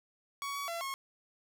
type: tone with pitch steps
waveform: sawtooth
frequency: 1122 / 1130 / 677 / 1087 Hz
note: C#6 / C#6 / E5 / C#6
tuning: +21 / +33 / +46 / -34 cents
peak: -32 dBFS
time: 0.42-0.94 s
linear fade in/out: 0 ms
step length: 130 ms
effects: none